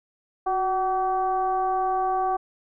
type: tone with frequency modulation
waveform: sine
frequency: 757 Hz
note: F#5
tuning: 39 cents sharp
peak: -21 dBFS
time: 0.46-2.37 s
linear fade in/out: 10 ms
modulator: 388 Hz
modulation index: 0.78
effects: none